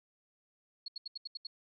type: tone bursts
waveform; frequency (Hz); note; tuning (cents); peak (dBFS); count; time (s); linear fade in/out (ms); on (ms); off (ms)
sine; 4331; C#8; -41; -38; 7; 0.86-1.47; 5; 22; 76
effects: none